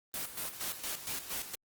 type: noise with tremolo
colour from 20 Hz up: white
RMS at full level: -37 dBFS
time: 0.14-1.55 s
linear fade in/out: 0 ms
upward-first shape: square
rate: 4.3 Hz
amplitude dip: 65%
effects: Opus 24 kbps